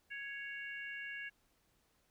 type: harmonic tone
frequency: 555 Hz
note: C#5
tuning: 2 cents sharp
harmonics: 3 / 4 / 5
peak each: -44 / -48 / -49 dBFS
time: 0.1-1.3 s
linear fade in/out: 20 ms
effects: pink hiss -75 dBFS RMS until 2.1 s